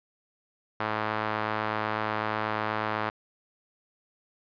sawtooth tone with band-pass filter, 108.1 Hz, A2, 30 cents flat, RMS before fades -30 dBFS, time 0.8-3.1 s, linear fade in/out 5 ms, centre 1200 Hz, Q 1.3, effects resampled to 11025 Hz

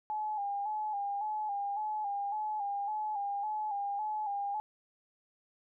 sine tone with vibrato, 829 Hz, G#5, 3 cents flat, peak -32 dBFS, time 0.1-4.6 s, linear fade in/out 0 ms, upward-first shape square, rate 1.8 Hz, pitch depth 51 cents each way, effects none

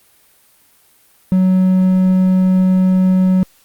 triangle tone, 186 Hz, F#3, 9 cents sharp, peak -7 dBFS, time 1.32-3.43 s, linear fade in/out 0 ms, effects white hiss -52 dBFS RMS until 3.64 s + Opus 32 kbps

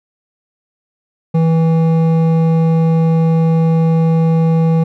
sine tone with hard clipping, 163.1 Hz, E3, 18 cents flat, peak -11 dBFS, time 1.34-4.84 s, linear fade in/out 10 ms, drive 10 dB, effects none

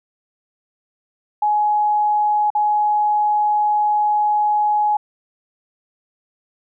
sine tone with dropouts, 840 Hz, G#5, 19 cents sharp, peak -14 dBFS, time 1.42-4.97 s, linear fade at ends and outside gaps 5 ms, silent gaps 2.503-2.55 s, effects none

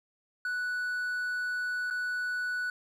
triangle tone with dropouts, 1480 Hz, F#6, in tune, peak -28 dBFS, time 0.45-2.7 s, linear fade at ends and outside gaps 2 ms, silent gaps 1.902-1.908 s, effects none

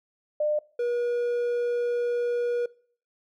sine / triangle tone pair in turn, 601 / 480.9 Hz, D5 / B4, +40 / -46 cents, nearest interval major third, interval 386 cents, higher first, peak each -22 dBFS, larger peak neither, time 0.4-0.59 / 0.79-2.66 s, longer second, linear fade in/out 5 ms, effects noise-tail reverb RT60 0.5 s tail -22 dB re dry

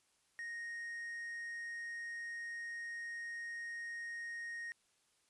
triangle tone with quantisation, 1864.7 Hz, A#6, in tune, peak -40 dBFS, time 0.39-4.72 s, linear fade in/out 0 ms, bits 11, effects white hiss -75 dBFS RMS until 5.29 s + resampled to 24000 Hz

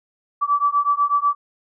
sine beating tone pair, 1151 / 1159.1 Hz, D6 / D6, -35 / -23 cents, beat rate 8.1 Hz, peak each -19 dBFS, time 0.41-1.35 s, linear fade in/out 20 ms, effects none

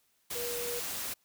sine tone in noise, 480 Hz, B4, 49 cents flat, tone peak -36 dBFS, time 0.35-0.8 s, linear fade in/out 10 ms, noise white, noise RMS -37 dBFS, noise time 0.3-1.14 s, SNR -2 dB, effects white hiss -72 dBFS RMS until 1.24 s

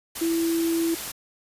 sine tone in noise, 331.4 Hz, E4, 9 cents sharp, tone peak -21 dBFS, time 0.21-0.95 s, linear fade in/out 10 ms, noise white, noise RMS -33 dBFS, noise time 0.15-1.12 s, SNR +9 dB, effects resampled to 32000 Hz

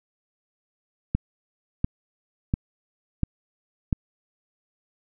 click train, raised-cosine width 5 ms, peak -9 dBFS, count 5, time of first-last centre 1.15-3.928 s, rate 1.44 Hz, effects none

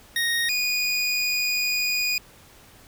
25% pulse tone pair in turn, 1864.7 / 2463 Hz, A#6 / D#7, 0 / -18 cents, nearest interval perfect fourth, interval 482 cents, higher second, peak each -18 dBFS, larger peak neither, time 0.16-0.49 / 0.49-2.18 s, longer second, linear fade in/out 2 ms, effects pink hiss -51 dBFS RMS until 2.87 s

